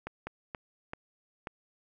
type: slowing click train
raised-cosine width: 0.5 ms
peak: -22 dBFS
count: 5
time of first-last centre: 0.07-1.472 s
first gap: 200 ms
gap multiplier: 1.39
effects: none